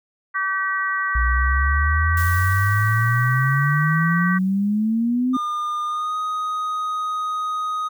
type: harmonic tone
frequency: 384.2 Hz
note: G4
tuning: 35 cents flat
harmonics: 3 / 4 / 5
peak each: -24 / -24 / -25 dBFS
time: 0.34-4.39 s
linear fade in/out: 20 ms
type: exponential sweep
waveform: sine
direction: up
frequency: 59.2 to 261.6 Hz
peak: -17 dBFS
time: 1.15-5.37 s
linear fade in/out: 5 ms
type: noise with exponential decay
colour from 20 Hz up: blue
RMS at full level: -32 dBFS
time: 2.17-5.72 s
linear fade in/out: 2 ms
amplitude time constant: 770 ms
type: tone with pitch glide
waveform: triangle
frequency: 1211 to 1249.4 Hz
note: D#6 to D#6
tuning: -47 to +7 cents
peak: -20 dBFS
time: 5.33-7.89 s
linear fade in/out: 20 ms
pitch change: +54 cents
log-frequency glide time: 5.85-6.17 s
effects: none